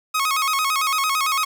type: tone with vibrato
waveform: sawtooth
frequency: 1175 Hz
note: D6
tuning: 1 cent sharp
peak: -15 dBFS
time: 0.14-1.45 s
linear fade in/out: 10 ms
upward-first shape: square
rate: 8.9 Hz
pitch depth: 120 cents each way
effects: 8-bit